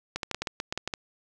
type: clicks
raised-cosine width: 0.2 ms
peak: -13 dBFS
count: 11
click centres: 0.16 / 0.232 / 0.313 / 0.346 / 0.42 / 0.472 / 0.601 / 0.725 / 0.776 / 0.876 / 0.938 s
effects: none